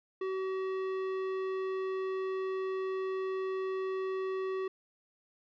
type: tone with tanh clipping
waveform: sine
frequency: 379.4 Hz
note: F#4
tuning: 43 cents sharp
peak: -34 dBFS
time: 0.21-4.68 s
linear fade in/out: 5 ms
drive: 14 dB
effects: none